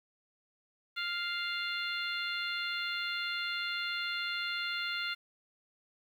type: harmonic tone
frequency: 698.5 Hz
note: F5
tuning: in tune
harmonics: 2 / 3 / 4 / 5 / 6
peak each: -37 / -39 / -40 / -41 / -42 dBFS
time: 0.96-5.15 s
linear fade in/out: 20 ms
effects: 10-bit